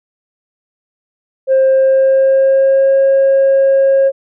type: tone with pitch glide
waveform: sine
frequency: 530 to 542.4 Hz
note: C5 to C#5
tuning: +22 to -38 cents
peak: -5 dBFS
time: 1.47-4.12 s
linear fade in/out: 50 ms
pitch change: +40 cents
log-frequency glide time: 1.67-2.98 s
effects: tanh soft clip ceiling -5 dBFS